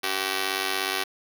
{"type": "tone with amplitude modulation", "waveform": "5% pulse", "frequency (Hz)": 381.9, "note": "G4", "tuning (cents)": -45, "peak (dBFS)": -10, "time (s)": [0.03, 1.04], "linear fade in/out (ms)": 10, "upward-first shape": "sine", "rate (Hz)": 96.8, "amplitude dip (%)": 90, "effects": ["8-bit"]}